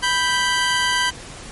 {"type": "tone pair together", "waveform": "20% pulse", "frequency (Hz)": [987.8, 1568], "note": ["B5", "G6"], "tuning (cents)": [0, 0], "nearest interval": "minor sixth", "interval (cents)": 800, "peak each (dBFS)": -15, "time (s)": [0.02, 1.11], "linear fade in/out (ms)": 20, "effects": ["pink hiss -37 dBFS RMS until 1.51 s", "MP3 48 kbps"]}